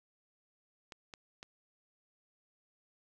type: clicks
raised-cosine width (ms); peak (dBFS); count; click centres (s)
0.2; -29; 3; 0.922 / 1.138 / 1.429
effects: none